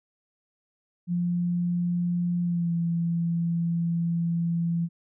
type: tone with pitch glide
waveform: sine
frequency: 174.9 to 168.94 Hz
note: F3 to E3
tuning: +3 to +43 cents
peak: -23 dBFS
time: 1.07-4.89 s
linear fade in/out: 50 ms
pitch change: -60 cents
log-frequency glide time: 2.42-2.73 s
effects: none